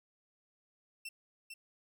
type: tone with echo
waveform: sawtooth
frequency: 2690 Hz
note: E7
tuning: 34 cents sharp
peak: -38 dBFS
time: 1.05-1.09 s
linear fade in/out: 5 ms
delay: 450 ms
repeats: 1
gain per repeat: -4 dB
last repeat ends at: 1.54 s
effects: none